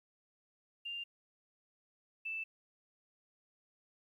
sine tone pair in turn, 2794 / 2644 Hz, F7 / E7, 0 / +5 cents, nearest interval minor second, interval 95 cents, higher first, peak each -39 / -37 dBFS, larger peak second, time 0.85-1.04 / 2.25-2.44 s, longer neither, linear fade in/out 10 ms, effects 12-bit

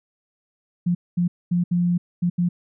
sine tone bursts at uneven times, 175.3 Hz, F3, 7 cents sharp, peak -17 dBFS, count 6, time 0.86-0.95 / 1.17-1.28 / 1.51-1.64 / 1.71-1.98 / 2.22-2.3 / 2.38-2.49 s, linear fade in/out 10 ms, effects none

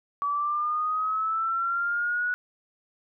sine linear sweep, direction up, 1140 to 1473 Hz, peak -24 dBFS, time 0.22-2.34 s, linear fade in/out 0 ms, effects none

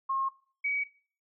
sine tone pair in turn, 1076 / 2266 Hz, C6 / C#7, +48 / +37 cents, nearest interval octave + minor second, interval 1289 cents, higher second, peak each -27 dBFS, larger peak neither, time 0.09-0.29 / 0.64-0.84 s, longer neither, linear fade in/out 10 ms, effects noise-tail reverb RT60 0.4 s tail -17 dB re dry

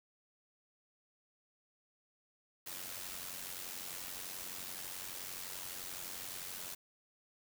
white noise with amplitude modulation, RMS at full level -42 dBFS, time 2.66-6.75 s, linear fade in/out 10 ms, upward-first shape sine, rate 91.6 Hz, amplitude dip 60%, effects none

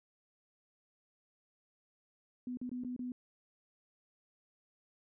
sine tone with dropouts, 248.8 Hz, B3, 13 cents sharp, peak -37 dBFS, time 2.47-3.12 s, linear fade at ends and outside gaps 2 ms, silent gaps 2.572-2.614 / 2.694-2.715 / 2.837-2.847 / 2.964-2.992 s, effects none

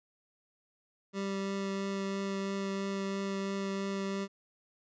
25% pulse tone with vibrato, 196 Hz, G3, in tune, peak -29 dBFS, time 1.13-4.28 s, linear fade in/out 50 ms, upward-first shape triangle, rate 3 Hz, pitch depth 9 cents each way, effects resampled to 16000 Hz

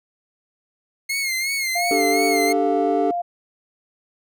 sawtooth tone with vibrato, 2144 Hz, C7, 42 cents sharp, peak -18 dBFS, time 1.09-2.53 s, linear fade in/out 10 ms, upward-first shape sine, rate 2.8 Hz, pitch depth 66 cents each way
sine tone, 698.5 Hz, F5, in tune, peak -21 dBFS, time 1.75-3.22 s, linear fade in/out 10 ms
triangle chord, D suspended fourth, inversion none, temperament just, 293.7 / 391.6 / 440.5 Hz, D4 / G4 / A4, 0 / -2 / +2 cents, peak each -21 dBFS, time 1.91-3.11 s, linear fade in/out 2 ms
effects none

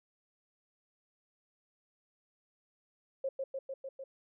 sine tone with echo, 537 Hz, C5, 45 cents sharp, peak -31 dBFS, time 3.24-3.29 s, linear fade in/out 5 ms, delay 150 ms, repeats 5, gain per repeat -2 dB, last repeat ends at 4.04 s, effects none

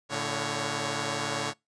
5% pulse tone cluster, 111.8 / 145 / 555 Hz, A2 / D3 / C#5, +28 / -22 / +2 cents, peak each -23 / -21 / -22 dBFS, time 0.09-1.54 s, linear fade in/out 50 ms, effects noise-tail reverb RT60 0.2 s tail -24 dB re dry + resampled to 22050 Hz

